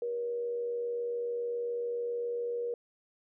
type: tone with frequency modulation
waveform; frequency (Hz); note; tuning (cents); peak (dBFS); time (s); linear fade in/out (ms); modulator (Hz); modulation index
sine; 476.4; A#4; +38; -31; 0.02-2.74; 2; 87.2; 0.26
effects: none